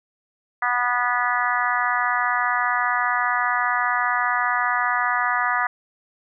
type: harmonic tone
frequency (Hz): 245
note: B3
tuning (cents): -14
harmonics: 3 / 4 / 5 / 6 / 7 / 8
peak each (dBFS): -27 / -26 / -24 / -28 / -26 / -27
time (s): 0.62-5.67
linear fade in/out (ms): 5
effects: none